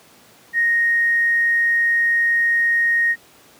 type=tone with tanh clipping; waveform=triangle; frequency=1864.7 Hz; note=A#6; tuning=in tune; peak=-14 dBFS; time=0.53-3.16 s; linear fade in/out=50 ms; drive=2 dB; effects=pink hiss -49 dBFS RMS until 3.59 s + high-pass 150 Hz 12 dB/octave